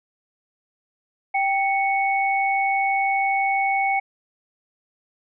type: tone pair together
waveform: sine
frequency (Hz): 784 / 2217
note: G5 / C#7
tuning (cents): 0 / 0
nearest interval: octave + tritone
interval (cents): 1800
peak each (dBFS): -20 / -23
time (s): 1.34-4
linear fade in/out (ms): 10
effects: none